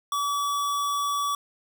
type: tone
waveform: square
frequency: 1144 Hz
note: D6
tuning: 46 cents flat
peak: -25 dBFS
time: 0.12-1.35 s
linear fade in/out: 2 ms
effects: 10-bit

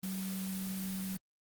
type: tone in noise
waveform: sine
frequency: 190 Hz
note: F#3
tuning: 46 cents sharp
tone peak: -36 dBFS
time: 0.03-1.17 s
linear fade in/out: 5 ms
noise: white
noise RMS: -44 dBFS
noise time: 0.03-1.17 s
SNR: +5 dB
effects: Opus 24 kbps

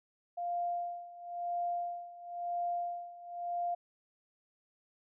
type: tone with tremolo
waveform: sine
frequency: 698.5 Hz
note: F5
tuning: in tune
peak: -31 dBFS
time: 0.37-3.75 s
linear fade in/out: 10 ms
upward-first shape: sine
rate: 0.98 Hz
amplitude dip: 85%
effects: none

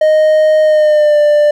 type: tone with pitch glide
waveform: triangle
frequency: 620 to 593 Hz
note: D#5 to D5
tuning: -6 to +17 cents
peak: -4 dBFS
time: 0.01-1.51 s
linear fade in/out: 5 ms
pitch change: -77 cents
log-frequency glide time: 0.62-1.18 s
effects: none

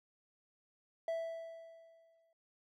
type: tone with exponential decay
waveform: triangle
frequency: 659.3 Hz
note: E5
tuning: in tune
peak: -31 dBFS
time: 1.08-2.33 s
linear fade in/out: 2 ms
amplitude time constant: 270 ms
effects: none

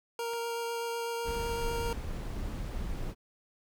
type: tone with vibrato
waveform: 25% pulse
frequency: 466.2 Hz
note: A#4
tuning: in tune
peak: -29 dBFS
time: 0.19-1.93 s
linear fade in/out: 2 ms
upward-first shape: sine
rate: 8 Hz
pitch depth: 8 cents each way
type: click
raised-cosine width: 0.3 ms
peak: -31 dBFS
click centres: 0.335 s
type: noise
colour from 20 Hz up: brown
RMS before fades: -36 dBFS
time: 1.24-3.15 s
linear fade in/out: 50 ms
effects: none

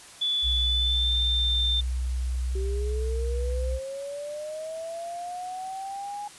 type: tone with pitch glide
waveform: sine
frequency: 3457 to 3579 Hz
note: A7 to A7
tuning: -31 to +29 cents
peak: -23 dBFS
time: 0.21-1.81 s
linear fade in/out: 10 ms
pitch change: +60 cents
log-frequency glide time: 0.53-1.14 s
type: tone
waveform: sine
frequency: 62.8 Hz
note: B1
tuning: 30 cents sharp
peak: -25 dBFS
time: 0.42-3.8 s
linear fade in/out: 50 ms
type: linear sweep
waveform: sine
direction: up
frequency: 380 to 830.6 Hz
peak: -32 dBFS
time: 2.55-6.28 s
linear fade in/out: 5 ms
effects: white hiss -47 dBFS RMS until 6.38 s + resampled to 24000 Hz

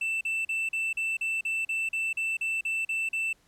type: tone bursts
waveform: triangle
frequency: 2663 Hz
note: E7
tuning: 17 cents sharp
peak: -25 dBFS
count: 14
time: 0.01-3.33 s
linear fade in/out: 5 ms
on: 200 ms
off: 40 ms
effects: pink hiss -65 dBFS RMS until 3.47 s + low-pass 12000 Hz 12 dB/octave

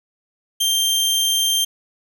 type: tone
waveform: sawtooth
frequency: 3164 Hz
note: G7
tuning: 15 cents sharp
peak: -13 dBFS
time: 0.6-1.65 s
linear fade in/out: 10 ms
effects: 9-bit

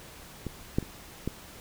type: clicks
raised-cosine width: 3 ms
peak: -20 / -11 / -27 / -16 dBFS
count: 4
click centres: 0.467 / 0.785 / 0.827 / 1.276 s
effects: pink hiss -48 dBFS RMS until 1.6 s

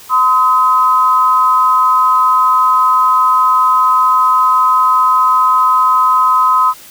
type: tone pair together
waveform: sine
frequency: 1024 / 1269.1 Hz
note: C6 / D#6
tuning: -38 / +34 cents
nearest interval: major third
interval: 372 cents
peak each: -10 dBFS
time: 0.09-6.74 s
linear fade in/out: 50 ms
effects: white hiss -37 dBFS RMS until 6.9 s

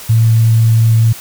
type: tone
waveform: sine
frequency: 113.1 Hz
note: A2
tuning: 48 cents sharp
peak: -6 dBFS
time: 0.09-1.13 s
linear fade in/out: 10 ms
effects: white hiss -31 dBFS RMS until 1.2 s

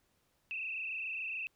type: tone with frequency modulation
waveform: sine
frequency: 2612 Hz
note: E7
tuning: 17 cents flat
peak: -36 dBFS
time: 0.51-1.47 s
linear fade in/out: 0 ms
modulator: 27 Hz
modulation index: 4
effects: pink hiss -75 dBFS RMS until 1.55 s

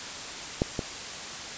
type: clicks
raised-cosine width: 2 ms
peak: -9 / -15 dBFS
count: 2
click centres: 0.619 / 0.792 s
effects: white hiss -37 dBFS RMS until 1.57 s + resampled to 16000 Hz

